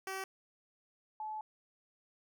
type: tone pair in turn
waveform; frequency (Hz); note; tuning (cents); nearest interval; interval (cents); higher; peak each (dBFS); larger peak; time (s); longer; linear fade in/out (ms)
10% pulse / sine; 383.2 / 861.8; G4 / A5; -39 / -36; octave + major second; 1403; second; -30 / -38; first; 0.07-0.24 / 1.2-1.41; second; 2
effects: none